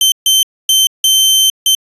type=tone bursts at uneven times; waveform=sawtooth; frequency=3102 Hz; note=G7; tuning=19 cents flat; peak=-4 dBFS; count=5; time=0.01-0.12 / 0.26-0.43 / 0.69-0.87 / 1.04-1.5 / 1.66-1.75 s; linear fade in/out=2 ms; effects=resampled to 32000 Hz